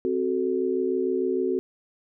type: chord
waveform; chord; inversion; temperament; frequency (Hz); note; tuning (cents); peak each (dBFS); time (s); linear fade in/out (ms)
sine; F# diminished; second; equal with one note detuned; 261.6 / 373.4 / 440; C4 / F#4 / A4; 0 / +16 / 0; -29 / -24 / -29; 0.05-1.59; 0
effects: none